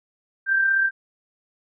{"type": "tone with amplitude modulation", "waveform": "sine", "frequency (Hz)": 1574, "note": "G6", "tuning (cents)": 7, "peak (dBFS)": -15, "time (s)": [0.46, 0.91], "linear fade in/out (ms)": 50, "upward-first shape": "sine", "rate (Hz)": 36.3, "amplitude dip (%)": 40, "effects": []}